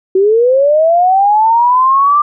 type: linear sweep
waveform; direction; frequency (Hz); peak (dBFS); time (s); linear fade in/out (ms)
sine; up; 370 to 1191; -6; 0.15-2.22; 5
effects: none